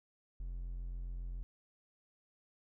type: tone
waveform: triangle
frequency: 43.65 Hz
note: F1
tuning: in tune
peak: -37 dBFS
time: 0.4-1.43 s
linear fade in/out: 0 ms
effects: none